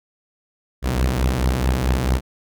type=beating tone pair; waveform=sawtooth; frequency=60.3 / 64.9 Hz; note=B1 / C2; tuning=-41 / -13 cents; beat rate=4.6 Hz; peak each=-18 / -15 dBFS; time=0.82-2.21 s; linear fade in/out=50 ms; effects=none